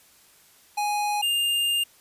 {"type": "tone pair in turn", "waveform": "square", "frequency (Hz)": [830.6, 2808], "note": ["G#5", "F7"], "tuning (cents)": [0, 9], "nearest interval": "octave + major sixth", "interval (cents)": 2109, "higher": "second", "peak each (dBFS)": [-24, -22], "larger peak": "second", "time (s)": [[0.77, 1.22], [1.22, 1.84]], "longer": "second", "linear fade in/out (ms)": 10, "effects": ["white hiss -56 dBFS RMS until 2 s", "resampled to 32000 Hz"]}